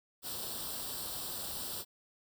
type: noise with comb filter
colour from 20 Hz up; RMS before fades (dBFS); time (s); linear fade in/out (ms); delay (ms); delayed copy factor
white; -40; 0.22-1.85; 50; 0.23; +0.75
effects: none